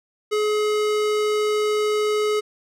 square tone with low-pass filter, 423.3 Hz, G#4, 33 cents sharp, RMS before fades -21 dBFS, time 0.31-2.41 s, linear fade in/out 20 ms, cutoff 9500 Hz, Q 0.54, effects none

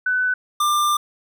sine / square tone pair in turn, 1501 / 1191.3 Hz, F#6 / D6, +24 / +24 cents, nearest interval major third, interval 400 cents, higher first, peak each -17 dBFS, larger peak neither, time 0.06-0.34 / 0.6-0.97 s, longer second, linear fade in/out 5 ms, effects none

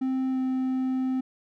triangle tone with pitch glide, 261.6 to 259.6 Hz, C4 to C4, 0 to -13 cents, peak -22 dBFS, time 0.01-1.21 s, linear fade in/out 10 ms, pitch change -13 cents, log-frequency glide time 0.31-0.38 s, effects none

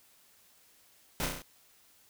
pink noise with echo, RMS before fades -33 dBFS, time 1.2-1.26 s, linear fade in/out 0 ms, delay 32 ms, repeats 5, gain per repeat -3 dB, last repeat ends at 1.42 s, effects white hiss -63 dBFS RMS until 2.09 s

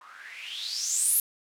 violet noise with low-pass filter sweep, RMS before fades -30 dBFS, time 0.01-1.2 s, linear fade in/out 2 ms, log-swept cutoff 1100 to 12000 Hz, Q 7.3, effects none

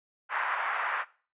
pink band-pass noise, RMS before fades -31 dBFS, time 0.29-1.05 s, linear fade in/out 50 ms, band 930 to 1900 Hz, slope 24 dB/octave, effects noise-tail reverb RT60 0.4 s tail -19 dB re dry + resampled to 8000 Hz

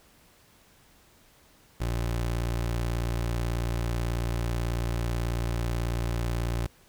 25% pulse tone, 58.27 Hz, A#1, in tune, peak -23 dBFS, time 1.8-6.67 s, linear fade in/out 10 ms, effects pink hiss -59 dBFS RMS until 6.88 s

